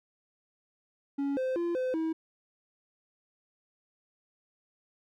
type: tone with pitch steps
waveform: triangle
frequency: 279.8 / 518 / 343.5 / 512 / 322 Hz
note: C#4 / C5 / F4 / C5 / E4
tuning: +16 / -17 / -29 / -38 / -41 cents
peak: -26 dBFS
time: 1.18-2.13 s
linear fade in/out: 10 ms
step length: 190 ms
effects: none